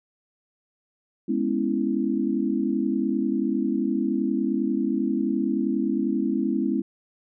sine chord, C# minor seventh, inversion second, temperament equal, 207.7 / 246.9 / 277.2 / 329.6 Hz, G#3 / B3 / C#4 / E4, 0 / 0 / 0 / 0 cents, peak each -27 dBFS, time 1.28-6.82 s, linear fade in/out 10 ms, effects none

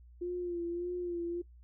sine tone with vibrato, 349.2 Hz, F4, in tune, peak -33 dBFS, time 0.21-1.42 s, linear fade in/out 10 ms, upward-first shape sine, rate 1.7 Hz, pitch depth 40 cents each way, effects noise-tail reverb RT60 0.1 s tail -20 dB re dry + added 60 Hz sine -53 dBFS peak until 1.63 s

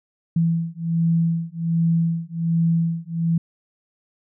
sine beating tone pair, 165.6 / 166.9 Hz, E3 / E3, +8 / +22 cents, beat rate 1.3 Hz, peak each -21 dBFS, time 0.36-3.38 s, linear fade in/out 5 ms, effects none

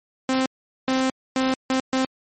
sawtooth tone bursts at uneven times, 261.6 Hz, C4, in tune, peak -15 dBFS, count 5, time 0.29-0.46 / 0.88-1.1 / 1.36-1.54 / 1.7-1.8 / 1.93-2.05 s, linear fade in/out 2 ms, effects MP3 32 kbps

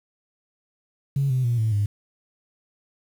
sine tone with pitch steps, 138.59 / 128.56 / 119.26 / 110.64 / 102.63 Hz, C#3 / C3 / A#2 / A2 / G#2, 0 / -30 / +40 / +10 / -20 cents, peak -18 dBFS, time 1.16-1.86 s, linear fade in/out 5 ms, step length 140 ms, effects tanh soft clip ceiling -15 dBFS + 8-bit

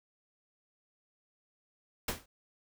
pink noise with exponential decay, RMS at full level -29 dBFS, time 2.08-2.26 s, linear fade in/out 5 ms, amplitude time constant 39 ms, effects none

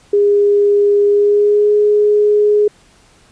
sine tone with pitch glide, 408.1 to 417.4 Hz, G#4 to G#4, -30 to +9 cents, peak -8 dBFS, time 0.13-2.68 s, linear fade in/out 5 ms, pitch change +39 cents, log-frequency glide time 1.07-1.72 s, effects pink hiss -49 dBFS RMS until 3.31 s + resampled to 22050 Hz

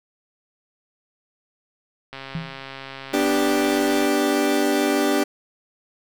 click train, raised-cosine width 0.3 ms, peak -19 dBFS, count 261, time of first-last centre 2.13-4.056 s, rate 135 Hz
sine tone with exponential decay, 163.9 Hz, E3, 10 cents flat, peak -22 dBFS, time 2.35-2.66 s, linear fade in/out 0 ms, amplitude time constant 66 ms
30% pulse chord, G major, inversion first, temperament equal, 246.9 / 293.7 / 392 Hz, B3 / D4 / G4, 0 / 0 / 0 cents, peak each -23 / -18 / -20 dBFS, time 3.13-5.24 s, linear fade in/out 10 ms
effects none

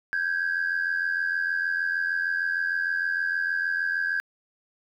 sine tone pair together, 1567.5 / 1654 Hz, G6 / G#6, -1 / -8 cents, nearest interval minor second, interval 93 cents, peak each -25 / -26 dBFS, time 0.13-4.2 s, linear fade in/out 0 ms, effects tanh soft clip ceiling -19 dBFS + 10-bit

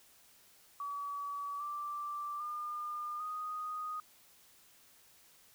sine tone with pitch steps, 1141 / 1173.8 / 1207.5 / 1242.1 Hz, C#6 / D6 / D6 / D#6, +50 / -1 / +48 / -3 cents, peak -37 dBFS, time 0.8-4 s, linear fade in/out 2 ms, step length 800 ms, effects white hiss -63 dBFS RMS until 5.54 s

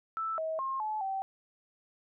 sine tone with pitch steps, 1320 / 639 / 1068 / 860 / 773 Hz, E6 / D#5 / C6 / A5 / G5, +2 / +46 / +35 / -40 / -24 cents, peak -31 dBFS, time 0.17-1.22 s, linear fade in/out 0 ms, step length 210 ms, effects none

